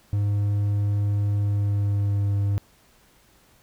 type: tone with pitch glide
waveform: triangle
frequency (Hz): 102.2 to 100.5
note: G#2 to G2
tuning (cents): -27 to +44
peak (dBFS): -18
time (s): 0.13-2.58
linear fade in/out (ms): 0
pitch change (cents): -29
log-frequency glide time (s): 1.37-2.4
effects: pink hiss -58 dBFS RMS until 3.62 s